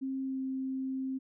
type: tone with pitch glide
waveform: sine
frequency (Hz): 266.4 to 263.9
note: C4 to C4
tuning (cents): +31 to +15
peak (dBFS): -32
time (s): 0.01-1.19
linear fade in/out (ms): 20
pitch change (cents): -16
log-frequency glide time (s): 0.23-0.4
effects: none